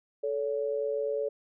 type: tone pair together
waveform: sine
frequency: 437.3 / 565.7 Hz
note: A4 / C#5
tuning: -11 / +35 cents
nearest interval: major third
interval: 446 cents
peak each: -30 / -31 dBFS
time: 0.23-1.29 s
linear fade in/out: 10 ms
effects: none